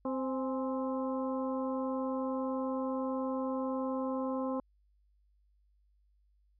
harmonic tone with a mistuned harmonic, 261.6 Hz, C4, in tune, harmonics 1 / 2 / 3 / 4 / 5, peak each -34 / -36 / -44 / -41 / -51 dBFS, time 0.05-4.6 s, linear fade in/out 2 ms, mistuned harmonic 3, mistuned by +85 cents, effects added 50 Hz sine -66 dBFS peak until 6.59 s

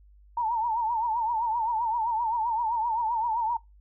sine tone with vibrato, 915 Hz, A#5, 32 cents flat, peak -24 dBFS, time 0.37-3.57 s, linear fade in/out 5 ms, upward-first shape triangle, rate 7.7 Hz, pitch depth 120 cents each way, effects noise-tail reverb RT60 0.2 s tail -22 dB re dry + added 50 Hz sine -52 dBFS peak until 3.8 s

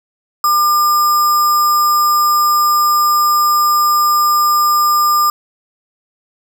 sine tone with sample-and-hold, 1200 Hz, D6, 37 cents sharp, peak -9 dBFS, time 0.44-5.3 s, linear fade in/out 2 ms, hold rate 6300 Hz, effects none

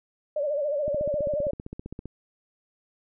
sine tone with vibrato, 583 Hz, D5, 13 cents flat, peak -24 dBFS, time 0.36-1.51 s, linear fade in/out 5 ms, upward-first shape sine, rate 14 Hz, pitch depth 89 cents each way
click train, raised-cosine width 3 ms, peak -23 dBFS, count 19, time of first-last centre 0.88-2.056 s, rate 15.3 Hz
effects none

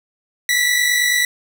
sawtooth tone pair together, 1950.9 / 2000 Hz, B6 / B6, -22 / +21 cents, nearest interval unison, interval 43 cents, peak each -12 / -17 dBFS, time 0.49-1.25 s, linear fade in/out 2 ms, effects none

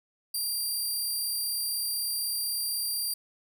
15% pulse tone, 4734 Hz, D8, 13 cents sharp, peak -22 dBFS, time 0.34-3.14 s, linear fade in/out 5 ms, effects none

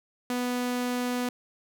sawtooth tone, 246.9 Hz, B3, in tune, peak -23 dBFS, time 0.3-1.29 s, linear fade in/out 2 ms, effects none

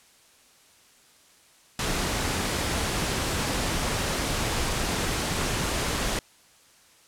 pink noise, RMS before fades -27 dBFS, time 1.79-6.19 s, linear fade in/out 2 ms, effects white hiss -57 dBFS RMS until 7.07 s + low-pass 10000 Hz 12 dB/octave

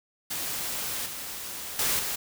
white noise with level steps, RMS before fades -32 / -37 / -26 / -31 dBFS, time 0.3-2.16 s, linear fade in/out 10 ms, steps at 1.06 / 1.79 / 1.99 s, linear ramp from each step 2 ms, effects none

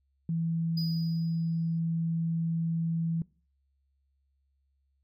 sine tone, 165.1 Hz, E3, 3 cents sharp, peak -27 dBFS, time 0.29-3.22 s, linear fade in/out 2 ms
triangle tone with exponential decay, 4942 Hz, D#8, 13 cents flat, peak -33 dBFS, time 0.77-1.79 s, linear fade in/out 5 ms, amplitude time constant 220 ms
effects noise-tail reverb RT60 0.4 s tail -22 dB re dry + added 68 Hz sine -70 dBFS peak until 5.03 s

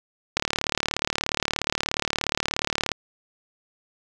click train, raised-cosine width 0.2 ms, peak -5 dBFS, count 95, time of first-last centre 0.37-2.917 s, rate 36.9 Hz, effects none

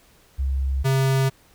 sine / square tone pair in turn, 67.2 / 133.94 Hz, C2 / C3, +47 / +41 cents, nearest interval octave, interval 1194 cents, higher second, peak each -20 / -18 dBFS, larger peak second, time 0.38-0.84 / 0.84-1.3 s, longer neither, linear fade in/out 20 ms, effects pink hiss -56 dBFS RMS until 1.54 s

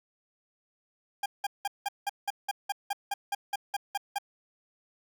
40% pulse tone bursts, 805 Hz, G5, 46 cents sharp, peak -27 dBFS, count 15, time 1.23-4.185 s, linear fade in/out 5 ms, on 29 ms, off 180 ms, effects none

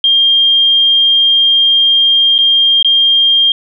sine tone with dropouts, 3207 Hz, G7, 39 cents sharp, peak -6 dBFS, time 0.04-3.52 s, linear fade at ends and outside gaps 2 ms, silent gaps 2.381-2.387 / 2.827-2.846 s, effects none

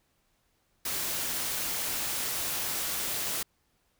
white noise, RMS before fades -32 dBFS, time 0.85-3.43 s, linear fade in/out 5 ms, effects pink hiss -72 dBFS RMS until 3.99 s

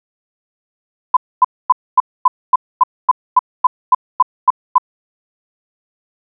sine tone bursts, 1008 Hz, B5, 35 cents sharp, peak -4 dBFS, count 14, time 1.14-4.782 s, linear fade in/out 5 ms, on 28 ms, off 250 ms, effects none

